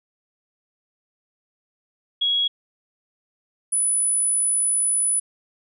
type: tone pair in turn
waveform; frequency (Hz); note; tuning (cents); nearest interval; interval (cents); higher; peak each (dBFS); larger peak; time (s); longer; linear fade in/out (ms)
sine; 3322 / 9955; G#7 / D#9; 0 / 0; octave + perfect fifth; 1900; second; -18; neither; 2.21-2.48 / 3.72-5.2; second; 10
effects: none